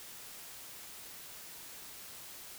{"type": "silence", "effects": ["white hiss -49 dBFS RMS until 2.58 s"]}